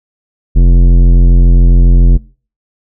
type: tone with tanh clipping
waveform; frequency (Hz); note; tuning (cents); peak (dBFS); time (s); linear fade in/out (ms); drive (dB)
sine; 43.65; F1; 0; -4; 0.55-2.18; 20; 14
effects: noise-tail reverb RT60 0.4 s tail -23 dB re dry